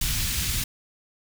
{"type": "band-stop noise", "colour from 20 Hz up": "pink", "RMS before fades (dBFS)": -26, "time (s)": [0.01, 0.64], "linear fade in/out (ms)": 5, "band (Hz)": [130, 2600], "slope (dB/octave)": 12, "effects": []}